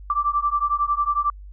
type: beating tone pair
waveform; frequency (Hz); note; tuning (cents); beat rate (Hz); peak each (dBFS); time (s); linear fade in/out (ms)
sine; 1166 / 1177; D6 / D6; -13 / +3; 11; -22; 0.1-1.3; 2
effects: added 49 Hz sine -37 dBFS peak until 1.52 s